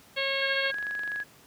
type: harmonic tone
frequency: 545 Hz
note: C#5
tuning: 29 cents flat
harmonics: 1 / 2 / 3 / 4 / 5 / 6 / 7 / 8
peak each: -32 / -40 / -34 / -32 / -35 / -34 / -40 / -37 dBFS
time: 0.16-0.72 s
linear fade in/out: 20 ms
type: tone with pitch glide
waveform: sine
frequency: 1621 to 1670.4 Hz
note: G#6 to G#6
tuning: -42 to +10 cents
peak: -30 dBFS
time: 0.4-1.24 s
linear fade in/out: 20 ms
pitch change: +52 cents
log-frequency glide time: 0.71-0.78 s
type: click train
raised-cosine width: 0.3 ms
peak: -26 dBFS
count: 14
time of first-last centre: 0.66-1.202 s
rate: 24 Hz
effects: pink hiss -55 dBFS RMS until 1.46 s + high-pass 100 Hz 12 dB/octave